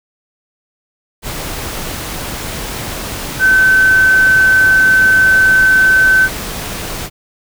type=tone in noise; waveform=sine; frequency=1530 Hz; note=G6; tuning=42 cents flat; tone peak=-6 dBFS; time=3.39-6.29 s; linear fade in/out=50 ms; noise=pink; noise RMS=-23 dBFS; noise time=1.22-7.1 s; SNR=+14 dB; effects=none

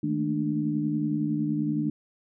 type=tone cluster; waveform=sine; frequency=155.8 / 216.7 / 227.5 / 296.6 Hz; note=D#3 / A3 / A#3 / D4; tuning=+3 / -26 / -42 / +17 cents; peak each=-30 / -31 / -34 / -27 dBFS; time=0.03-1.9 s; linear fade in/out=5 ms; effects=none

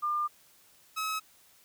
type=tone pair in turn; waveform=sine / sawtooth; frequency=1200 / 1283.2 Hz; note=D6 / E6; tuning=+37 / -47 cents; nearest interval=minor second; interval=116 cents; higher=second; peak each=-27 dBFS; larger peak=neither; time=0.02-0.28 / 0.96-1.2 s; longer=first; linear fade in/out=20 ms; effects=white hiss -61 dBFS RMS until 1.64 s

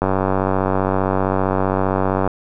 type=click train; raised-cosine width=1 ms; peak=-4 dBFS; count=216; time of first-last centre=0.02-2.276 s; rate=95.3 Hz; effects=none

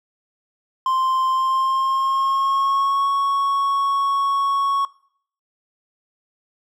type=tone with pitch glide; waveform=triangle; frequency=1046 to 1108.2 Hz; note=C6 to C#6; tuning=-1 to -1 cents; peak=-15 dBFS; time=0.86-4.85 s; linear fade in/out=2 ms; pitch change=+100 cents; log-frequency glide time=1.31-3.08 s; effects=noise-tail reverb RT60 0.6 s tail -21 dB re dry

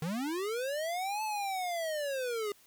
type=linear two-way sweep; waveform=square; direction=up then down; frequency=146.83 to 875 to 401.6 Hz; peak=-33 dBFS; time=0.02-2.52 s; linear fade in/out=2 ms; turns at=1.23 s; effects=white hiss -62 dBFS RMS until 2.66 s

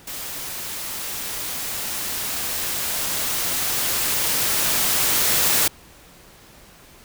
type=noise with level ramp; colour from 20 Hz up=white; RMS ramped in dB=-32 to -18 dBFS; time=0.07-5.68 s; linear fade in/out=5 ms; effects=pink hiss -48 dBFS RMS until 7.04 s

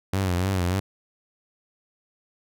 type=tone with vibrato; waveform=sawtooth; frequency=92.5 Hz; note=F#2; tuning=in tune; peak=-18 dBFS; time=0.13-0.8 s; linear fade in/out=5 ms; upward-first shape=sine; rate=3.4 Hz; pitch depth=95 cents each way; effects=none

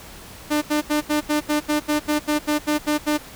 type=tone bursts; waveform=sawtooth; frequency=299.4 Hz; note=D4; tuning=33 cents sharp; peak=-14 dBFS; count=14; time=0.5-3.181 s; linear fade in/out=20 ms; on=120 ms; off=77 ms; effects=pink hiss -41 dBFS RMS until 3.35 s

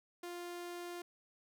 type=tone; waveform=sawtooth; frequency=350 Hz; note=F4; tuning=4 cents sharp; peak=-39 dBFS; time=0.23-1.02 s; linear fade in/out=5 ms; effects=none

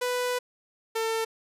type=tone pair in turn; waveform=sawtooth; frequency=495.4 / 448.8 Hz; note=B4 / A4; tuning=+5 / +34 cents; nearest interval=major second; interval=171 cents; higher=first; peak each=-22 dBFS; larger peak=neither; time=0.01-0.39 / 0.95-1.25 s; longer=first; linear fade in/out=10 ms; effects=resampled to 32000 Hz

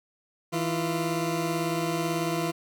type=tone pair together; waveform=20% pulse; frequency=162.63 / 343.4 Hz; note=E3 / F4; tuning=-23 / -29 cents; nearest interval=octave + minor second; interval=1294 cents; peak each=-24 dBFS; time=0.52-2.52 s; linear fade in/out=20 ms; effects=none

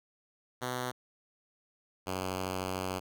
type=tone pair in turn; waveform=5% pulse; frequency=125.4 / 93.21 Hz; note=B2 / F#2; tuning=+27 / +13 cents; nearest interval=perfect fourth; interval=514 cents; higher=first; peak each=-22 dBFS; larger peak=neither; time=0.61-0.92 / 2.06-3 s; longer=second; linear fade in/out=20 ms; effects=none

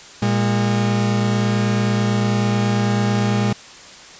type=tone pair together; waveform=40% pulse; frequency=116 / 202.9 Hz; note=A#2 / G#3; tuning=-8 / -40 cents; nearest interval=minor seventh; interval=968 cents; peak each=-18 dBFS; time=0.22-3.53 s; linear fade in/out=5 ms; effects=white hiss -40 dBFS RMS until 4.19 s + resampled to 16000 Hz

